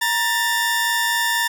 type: tone pair together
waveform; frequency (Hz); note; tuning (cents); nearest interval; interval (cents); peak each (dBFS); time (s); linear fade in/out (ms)
sawtooth; 941 / 1778; A#5 / A6; +16 / +18; major seventh; 1102; -19 / -16; 0.01-1.48; 10
effects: none